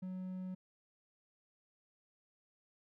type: tone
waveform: triangle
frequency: 185.2 Hz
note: F#3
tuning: 2 cents sharp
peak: -38 dBFS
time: 0.02-0.55 s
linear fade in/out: 10 ms
effects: none